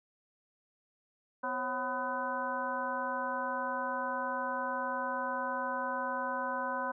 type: harmonic tone with a mistuned harmonic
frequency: 251.2 Hz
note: B3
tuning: 30 cents sharp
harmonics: 1 / 2 / 3 / 4 / 5 / 6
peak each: -43 / -39 / -42 / -35 / -44 / -39 dBFS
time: 1.43-6.92 s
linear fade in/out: 10 ms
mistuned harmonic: 2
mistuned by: +130 cents
effects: none